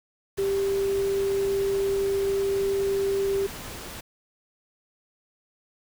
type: tone in noise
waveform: sine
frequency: 393.2 Hz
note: G4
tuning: 5 cents sharp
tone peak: -22 dBFS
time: 0.38-3.47 s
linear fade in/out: 10 ms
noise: pink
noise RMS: -38 dBFS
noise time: 0.37-4.01 s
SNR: +13 dB
effects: none